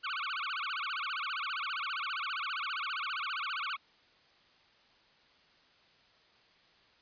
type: tone with vibrato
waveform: 25% pulse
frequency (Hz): 1295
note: E6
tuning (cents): -31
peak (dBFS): -30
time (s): 0.03-3.77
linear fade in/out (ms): 20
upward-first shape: sine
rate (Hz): 15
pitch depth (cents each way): 300
effects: white hiss -64 dBFS RMS until 7.01 s + resampled to 11025 Hz